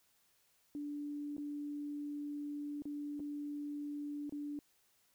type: tone with dropouts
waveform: sine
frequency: 291.7 Hz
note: D4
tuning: 12 cents flat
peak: -39 dBFS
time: 0.75-4.59 s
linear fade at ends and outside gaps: 1 ms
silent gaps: 1.367-1.38 / 2.821-2.854 / 3.195-3.201 / 4.295-4.323 s
effects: white hiss -73 dBFS RMS until 5.14 s